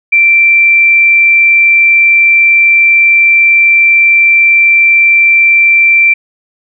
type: tone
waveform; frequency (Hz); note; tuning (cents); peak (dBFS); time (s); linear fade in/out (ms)
sine; 2349; D7; 0; -3; 0.12-6.14; 10
effects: none